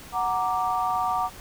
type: chord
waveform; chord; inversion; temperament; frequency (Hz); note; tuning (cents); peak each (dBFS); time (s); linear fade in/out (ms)
sine; Gb augmented; none; equal; 740 / 932.3 / 1174.7; Gb5 / Bb5 / D6; 0 / 0 / 0; -26 / -28 / -27; 0.12-1.3; 50
effects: pink hiss -44 dBFS RMS until 1.4 s